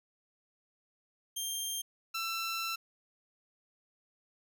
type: tone pair in turn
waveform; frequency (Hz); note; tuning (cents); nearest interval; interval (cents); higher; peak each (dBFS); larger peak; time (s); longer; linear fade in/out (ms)
15% pulse; 3187 / 1340; G7 / E6; +28 / +28; octave + minor third; 1500; first; -27; neither; 1.36-1.82 / 2.14-2.76; second; 10
effects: none